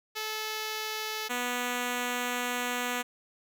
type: tone pair in turn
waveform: 5% pulse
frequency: 433.5 / 245.6 Hz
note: A4 / B3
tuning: -26 / -9 cents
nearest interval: minor seventh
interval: 983 cents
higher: first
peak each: -21 / -18 dBFS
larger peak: second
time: 0.15-1.29 / 1.29-3.03 s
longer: second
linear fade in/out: 20 ms
effects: none